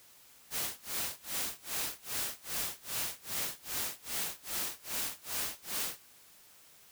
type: noise with tremolo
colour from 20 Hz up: white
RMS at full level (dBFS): -34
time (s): 0.5-6.02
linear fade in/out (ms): 50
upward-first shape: sine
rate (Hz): 2.5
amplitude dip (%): 100
effects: white hiss -59 dBFS RMS until 6.91 s